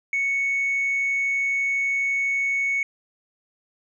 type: tone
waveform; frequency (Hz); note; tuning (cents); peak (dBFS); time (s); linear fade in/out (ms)
sine; 2217; C#7; 0; -19; 0.13-2.83; 2
effects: tanh soft clip ceiling -18 dBFS